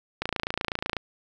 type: click train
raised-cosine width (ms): 0.3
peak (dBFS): -11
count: 22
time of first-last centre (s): 0.22-0.967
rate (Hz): 28.1
effects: none